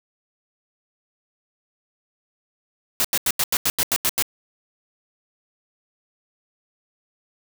white noise bursts, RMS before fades -20 dBFS, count 10, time 3-4.224 s, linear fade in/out 0 ms, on 45 ms, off 86 ms, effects none

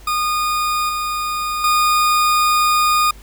40% pulse tone with level steps, 1226 Hz, D#6, 26 cents flat, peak -16 / -19 / -12 dBFS, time 0.07-3.11 s, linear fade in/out 5 ms, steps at 0.89 / 1.64 s, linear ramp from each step 2 ms, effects added 50 Hz sine -39 dBFS peak until 3.22 s + pink hiss -46 dBFS RMS until 3.22 s

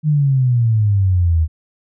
sine exponential sweep, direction down, 155.56 to 77.78 Hz, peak -11 dBFS, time 0.03-1.48 s, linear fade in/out 50 ms, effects none

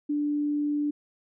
sine tone, 293.7 Hz, D4, in tune, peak -24 dBFS, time 0.09-0.91 s, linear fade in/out 10 ms, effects none

